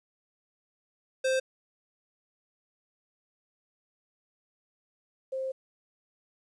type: tone pair in turn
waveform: square / sine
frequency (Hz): 523.3 / 527.5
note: C5 / C5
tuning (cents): 0 / +14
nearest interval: unison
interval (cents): 14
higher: second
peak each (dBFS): -25 / -30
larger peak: first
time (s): 1.24-1.4 / 5.32-5.52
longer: second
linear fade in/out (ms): 10
effects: resampled to 22050 Hz + 11-bit